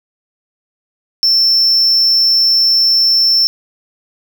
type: tone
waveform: triangle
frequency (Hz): 5370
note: E8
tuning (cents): +31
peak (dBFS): -7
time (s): 1.23-3.47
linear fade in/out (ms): 0
effects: none